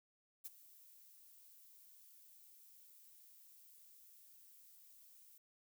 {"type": "noise with ADSR envelope", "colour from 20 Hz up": "violet", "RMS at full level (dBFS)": -45, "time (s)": [0.44, 5.38], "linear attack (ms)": 19, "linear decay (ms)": 25, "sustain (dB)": -18, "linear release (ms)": 4, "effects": []}